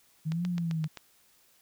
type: exponential two-way sweep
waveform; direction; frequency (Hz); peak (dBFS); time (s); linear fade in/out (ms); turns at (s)
sine; up then down; 153.8 to 180.2 to 153.8; -28; 0.25-0.88; 20; 0.46
type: click train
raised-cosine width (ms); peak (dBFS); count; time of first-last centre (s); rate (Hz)
0.2; -23; 6; 0.32-0.973; 7.66
effects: white hiss -64 dBFS RMS until 1.61 s